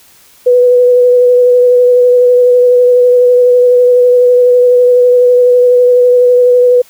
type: tone with vibrato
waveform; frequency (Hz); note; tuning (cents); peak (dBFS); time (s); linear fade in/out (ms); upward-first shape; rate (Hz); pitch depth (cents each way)
sine; 493.9; B4; 0; -3; 0.46-6.82; 10; sine; 12; 15
effects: white hiss -43 dBFS RMS until 6.89 s